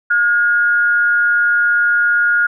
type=tone pair together; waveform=sine; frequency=1430 / 1647.4 Hz; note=F6 / G#6; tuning=+41 / -14 cents; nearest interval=major second; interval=245 cents; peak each=-11 / -21 dBFS; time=0.1-2.47 s; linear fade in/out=10 ms; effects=none